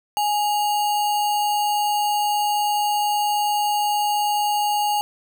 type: tone with sample-and-hold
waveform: sine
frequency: 830.6 Hz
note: G#5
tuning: in tune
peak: -18 dBFS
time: 0.17-5.01 s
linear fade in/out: 0 ms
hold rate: 3675 Hz
effects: none